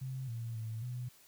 sine tone with pitch steps, 131.2 / 115.6 / 111.6 / 123.7 Hz, C3 / A#2 / A2 / B2, +5 / -14 / +25 / +3 cents, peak -37 dBFS, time 0.01-1.09 s, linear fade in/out 10 ms, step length 270 ms, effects white hiss -62 dBFS RMS until 1.27 s

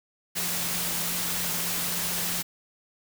sine tone in noise, 174.61 Hz, F3, in tune, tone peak -39 dBFS, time 0.35-2.43 s, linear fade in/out 20 ms, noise white, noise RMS -29 dBFS, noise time 0.35-2.43 s, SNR -13 dB, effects none

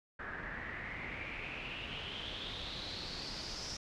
pink noise with low-pass filter sweep, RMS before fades -43 dBFS, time 0.19-3.77 s, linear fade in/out 5 ms, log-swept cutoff 1600 to 5500 Hz, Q 6.4, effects none

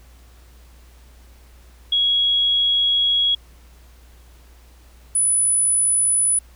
sine tone pair in turn, 3322 / 9955 Hz, G#7 / D#9, 0 / 0 cents, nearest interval octave + perfect fifth, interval 1900 cents, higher second, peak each -15 dBFS, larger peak neither, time 1.92-3.35 / 5.15-6.39 s, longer first, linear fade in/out 5 ms, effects added 60 Hz sine -45 dBFS peak until 6.55 s + pink hiss -54 dBFS RMS until 6.55 s

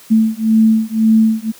sine beating tone pair, 220.2 / 222.1 Hz, A3 / A3, +2 / +16 cents, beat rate 1.9 Hz, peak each -12 dBFS, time 0.1-1.52 s, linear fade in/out 20 ms, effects white hiss -42 dBFS RMS until 1.59 s + high-pass 100 Hz 12 dB/octave

